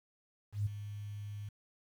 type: tone with ADSR envelope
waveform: sine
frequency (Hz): 103.2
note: G#2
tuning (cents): -10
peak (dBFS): -28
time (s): 0.52-1.49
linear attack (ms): 140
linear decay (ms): 13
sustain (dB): -12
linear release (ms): 5
effects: 10-bit